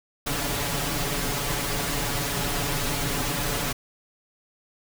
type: noise with comb filter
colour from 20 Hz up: pink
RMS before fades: -27 dBFS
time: 0.26-3.73 s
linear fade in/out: 10 ms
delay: 7 ms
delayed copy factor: +1
effects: none